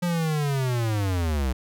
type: linear sweep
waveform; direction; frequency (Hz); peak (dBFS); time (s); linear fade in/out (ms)
square; down; 178 to 60.9; -23; 0.02-1.53; 10
effects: none